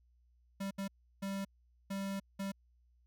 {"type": "tone bursts at uneven times", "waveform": "square", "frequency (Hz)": 196, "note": "G3", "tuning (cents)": 0, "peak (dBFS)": -37, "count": 5, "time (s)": [[0.6, 0.71], [0.78, 0.88], [1.22, 1.45], [1.9, 2.2], [2.39, 2.52]], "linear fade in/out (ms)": 10, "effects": ["added 60 Hz sine -66 dBFS peak until 3.06 s"]}